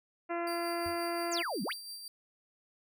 harmonic tone, 341.9 Hz, F4, 37 cents flat, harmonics 1 / 2 / 3 / 4 / 5 / 6 / 7 / 8, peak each -36 / -36 / -42 / -42 / -47 / -46 / -51 / -53 dBFS, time 0.29-1.43 s, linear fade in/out 20 ms
sawtooth tone with tremolo, 4700 Hz, D8, 1 cent sharp, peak -38 dBFS, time 0.47-2.08 s, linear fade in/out 2 ms, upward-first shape sine, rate 5.7 Hz, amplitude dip 40%
triangle tone with exponential decay, 87.31 Hz, F2, in tune, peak -37 dBFS, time 0.86-1.01 s, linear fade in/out 0 ms, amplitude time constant 32 ms
sine exponential two-way sweep, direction down then up, 8372 to 173.7 to 5410 Hz, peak -33 dBFS, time 1.31-1.74 s, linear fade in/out 20 ms, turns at 1.63 s
effects none

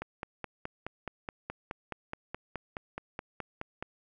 click train, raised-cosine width 0.5 ms, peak -21 dBFS, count 19, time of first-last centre 0.02-3.825 s, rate 4.73 Hz, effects none

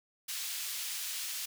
pink high-pass noise, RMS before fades -38 dBFS, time 0.28-1.46 s, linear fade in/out 10 ms, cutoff 3100 Hz, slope 12 dB/octave, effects none

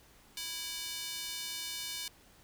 square tone with high-pass filter, 329.6 Hz, E4, in tune, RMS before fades -40 dBFS, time 0.37-2.08 s, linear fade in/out 2 ms, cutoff 3500 Hz, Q 1.2, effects pink hiss -61 dBFS RMS until 2.43 s

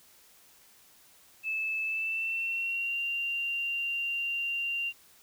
sine tone with pitch glide, 2619 to 2775 Hz, E7 to F7, -12 to -12 cents, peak -29 dBFS, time 1.43-4.93 s, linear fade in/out 50 ms, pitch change +100 cents, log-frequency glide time 1.83-2.98 s, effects white hiss -59 dBFS RMS until 5.22 s

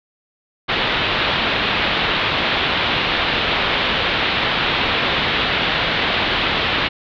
white low-pass noise, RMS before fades -19 dBFS, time 0.68-6.89 s, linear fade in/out 20 ms, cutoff 3800 Hz, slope 48 dB/octave, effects none

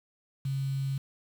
sine tone with quantisation, 135.9 Hz, C#3, 34 cents flat, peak -28 dBFS, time 0.45-0.98 s, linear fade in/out 5 ms, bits 8, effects none

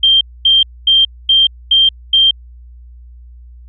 sine tone bursts, 3168 Hz, G7, 18 cents sharp, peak -6 dBFS, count 6, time 0.03-2.31 s, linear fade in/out 5 ms, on 180 ms, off 240 ms, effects added 60 Hz sine -34 dBFS peak until 3.68 s

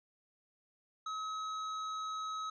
sine tone with tanh clipping, 1280 Hz, D#6, 49 cents sharp, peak -39 dBFS, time 1.06-2.5 s, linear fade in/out 5 ms, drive 14 dB, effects resampled to 16000 Hz

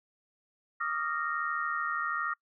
sine tone cluster, 1156 / 1237 / 1390 / 1852 Hz, D6 / D#6 / F6 / A#6, -28 / -10 / -9 / -12 cents, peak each -39 / -34 / -34 / -36 dBFS, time 0.8-2.34 s, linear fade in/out 10 ms, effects noise-tail reverb RT60 0.1 s tail -25 dB re dry

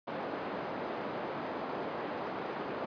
white band-pass noise, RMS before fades -38 dBFS, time 0.07-2.86 s, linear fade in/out 10 ms, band 220 to 820 Hz, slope 12 dB/octave, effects resampled to 11025 Hz

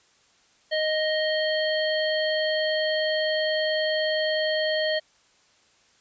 harmonic tone with a mistuned harmonic, 622.3 Hz, D#5, in tune, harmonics 1 / 3 / 5 / 7, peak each -24 / -29 / -31 / -32 dBFS, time 0.71-5 s, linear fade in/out 20 ms, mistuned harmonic 5, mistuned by +28 cents, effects white hiss -61 dBFS RMS until 6 s + resampled to 16000 Hz

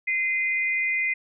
sine tone pair together, 2064 / 2455 Hz, C7 / D#7, -24 / -24 cents, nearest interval minor third, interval 300 cents, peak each -23 / -28 dBFS, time 0.07-1.14 s, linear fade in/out 10 ms, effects none

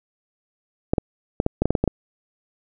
clicks, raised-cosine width 2 ms, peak -5 dBFS, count 10, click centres 0.935 / 0.982 / 1.401 / 1.464 / 1.62 / 1.656 / 1.706 / 1.752 / 1.84 / 1.877 s, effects none

